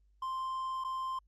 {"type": "tone with dropouts", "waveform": "triangle", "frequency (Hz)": 1046.5, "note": "C6", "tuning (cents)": 0, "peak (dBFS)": -32, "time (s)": [0.22, 1.19], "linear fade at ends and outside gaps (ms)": 5, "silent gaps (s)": [0.84, 0.846], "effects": ["added 50 Hz sine -64 dBFS peak until 1.27 s", "Opus 32 kbps"]}